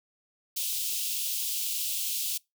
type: high-pass noise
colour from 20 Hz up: white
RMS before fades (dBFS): -31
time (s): 0.56-2.38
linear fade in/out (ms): 10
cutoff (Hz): 2700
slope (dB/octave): 48
effects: noise-tail reverb RT60 0.2 s tail -25 dB re dry